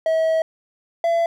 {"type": "tone pair in turn", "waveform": "triangle", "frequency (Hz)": [644, 673.7], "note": ["E5", "E5"], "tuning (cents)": [-41, 38], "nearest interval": "minor second", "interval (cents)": 79, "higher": "second", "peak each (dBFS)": -14, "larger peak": "neither", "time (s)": [[0.06, 0.42], [1.04, 1.26]], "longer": "first", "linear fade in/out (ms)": 2, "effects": []}